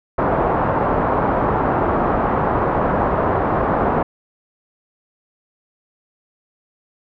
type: low-pass noise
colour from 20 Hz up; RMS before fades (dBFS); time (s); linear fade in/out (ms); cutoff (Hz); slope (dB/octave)
white; -18; 0.18-4.03; 5; 1100; 24
effects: none